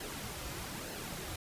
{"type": "noise with flanger", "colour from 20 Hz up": "pink", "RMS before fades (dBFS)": -42, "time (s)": [0, 1.36], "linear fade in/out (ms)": 5, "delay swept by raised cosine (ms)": [0.84, 4.74], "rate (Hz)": 1.1, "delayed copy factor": -0.55, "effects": ["resampled to 32000 Hz"]}